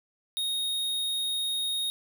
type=tone; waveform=square; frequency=3729 Hz; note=A#7; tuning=in tune; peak=-28 dBFS; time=0.37-1.9 s; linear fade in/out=0 ms; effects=none